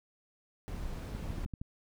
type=noise; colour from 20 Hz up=brown; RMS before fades=-39 dBFS; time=0.68-1.45 s; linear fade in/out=0 ms
type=click train; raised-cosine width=5 ms; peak=-27 dBFS; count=7; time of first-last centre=1.15-1.615 s; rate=12.9 Hz
effects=none